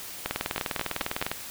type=two click trains; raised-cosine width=0.3 ms; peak=-11 / -11 dBFS; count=22 / 4; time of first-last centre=0.26-1.315 / 0.58-1.225 s; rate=19.9 / 4.65 Hz; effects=white hiss -40 dBFS RMS until 1.5 s